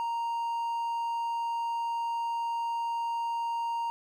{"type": "tone", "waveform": "triangle", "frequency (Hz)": 931, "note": "A#5", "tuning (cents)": -2, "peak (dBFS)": -27, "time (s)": [0, 3.9], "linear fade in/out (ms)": 0, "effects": []}